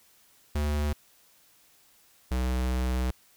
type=tone pair in turn; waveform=square; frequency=74.1 / 63.13 Hz; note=D2 / B1; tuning=+16 / +39 cents; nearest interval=minor third; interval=277 cents; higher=first; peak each=-26 dBFS; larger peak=neither; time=0.55-0.93 / 2.31-3.11 s; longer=second; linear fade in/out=5 ms; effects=white hiss -61 dBFS RMS until 3.36 s